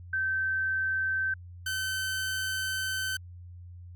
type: tone pair in turn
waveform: sine / sawtooth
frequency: 1548 / 1533.8 Hz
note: G6 / G6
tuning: -22 / -38 cents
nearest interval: unison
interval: 16 cents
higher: first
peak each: -26 dBFS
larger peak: neither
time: 0.13-1.34 / 1.66-3.17 s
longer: second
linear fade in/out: 5 ms
effects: added 88 Hz sine -43 dBFS peak until 3.95 s